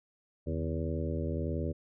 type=harmonic tone with a mistuned harmonic; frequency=81.3 Hz; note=E2; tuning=23 cents flat; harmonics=1 / 2 / 3 / 4 / 5 / 6 / 7; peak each=-34 / -37 / -39 / -40 / -41 / -42 / -42 dBFS; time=0.46-1.73 s; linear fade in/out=20 ms; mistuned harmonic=2; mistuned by=-120 cents; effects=none